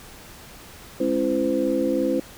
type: tone cluster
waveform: sine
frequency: 211.5 / 274.2 / 337.1 / 511 Hz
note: G#3 / C#4 / E4 / C5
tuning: +32 / -19 / +39 / -41 cents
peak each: -29 / -24 / -25 / -24 dBFS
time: 1-2.2 s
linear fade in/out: 5 ms
effects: pink hiss -44 dBFS RMS until 2.37 s